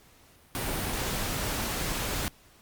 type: noise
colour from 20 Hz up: pink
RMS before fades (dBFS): -31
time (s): 0.55-2.28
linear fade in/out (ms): 0
effects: pink hiss -58 dBFS RMS until 2.61 s + Opus 48 kbps